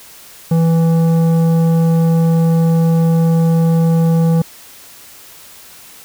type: tone with tanh clipping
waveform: triangle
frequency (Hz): 164.81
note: E3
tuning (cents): 0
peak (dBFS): -11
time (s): 0.51-4.42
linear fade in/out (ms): 5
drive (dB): 15
effects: white hiss -39 dBFS RMS until 6.04 s